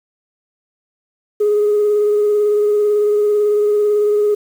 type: tone with vibrato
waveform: sine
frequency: 417 Hz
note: G#4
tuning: 7 cents sharp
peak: -10 dBFS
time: 1.4-4.35 s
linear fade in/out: 10 ms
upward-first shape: sine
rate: 18 Hz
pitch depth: 18 cents each way
effects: tanh soft clip ceiling -8 dBFS + 7-bit